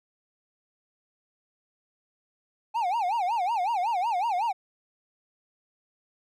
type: tone with vibrato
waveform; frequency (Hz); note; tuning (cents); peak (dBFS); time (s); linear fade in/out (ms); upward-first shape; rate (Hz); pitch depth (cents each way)
triangle; 819; G#5; -24; -22; 2.74-4.53; 20; sine; 5.4; 260
effects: none